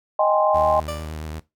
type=chord; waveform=sine; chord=Ab major seventh; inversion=second; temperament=equal; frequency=622.3 / 784 / 830.6 / 1046.5 Hz; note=Eb5 / G5 / Ab5 / C6; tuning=0 / 0 / 0 / 0 cents; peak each=-18 / -22 / -23 / -22 dBFS; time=0.19-0.8 s; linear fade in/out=5 ms
type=tone with vibrato; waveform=sawtooth; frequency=77.78 Hz; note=D#2; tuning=in tune; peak=-26 dBFS; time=0.54-1.4 s; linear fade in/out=10 ms; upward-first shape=sine; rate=8.9 Hz; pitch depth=39 cents each way
type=tone with exponential decay; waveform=30% pulse; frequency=589 Hz; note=D5; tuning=5 cents sharp; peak=-22 dBFS; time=0.88-1.24 s; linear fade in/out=5 ms; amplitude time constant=78 ms
effects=noise-tail reverb RT60 0.2 s tail -17 dB re dry